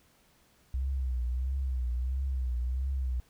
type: tone with vibrato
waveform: sine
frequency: 63.8 Hz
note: C2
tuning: 43 cents flat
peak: -28 dBFS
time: 0.74-3.2 s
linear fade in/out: 0 ms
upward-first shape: triangle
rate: 1.5 Hz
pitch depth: 110 cents each way
effects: pink hiss -65 dBFS RMS until 3.29 s